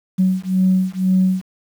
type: beating tone pair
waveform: sine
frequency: 185.7 / 187.7 Hz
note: F#3 / F#3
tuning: +7 / +25 cents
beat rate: 2 Hz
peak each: -16 dBFS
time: 0.18-1.42 s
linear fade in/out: 20 ms
effects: tanh soft clip ceiling -6 dBFS + 7-bit